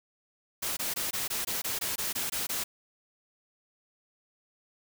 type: noise bursts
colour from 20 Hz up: white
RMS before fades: -32 dBFS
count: 12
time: 0.62-2.64 s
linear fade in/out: 10 ms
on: 150 ms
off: 20 ms
effects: none